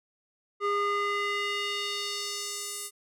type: tone with band-pass filter sweep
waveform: square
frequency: 407.2 Hz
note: G#4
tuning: 34 cents flat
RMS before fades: -31 dBFS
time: 0.6-2.91 s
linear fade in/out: 50 ms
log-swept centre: 1000 to 10000 Hz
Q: 1.5
effects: none